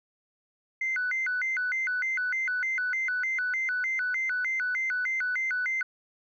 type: tone with vibrato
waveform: sine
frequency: 1760 Hz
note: A6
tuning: in tune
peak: -25 dBFS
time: 0.81-5.83 s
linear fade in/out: 5 ms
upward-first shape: square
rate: 3.3 Hz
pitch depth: 290 cents each way
effects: tanh soft clip ceiling -22 dBFS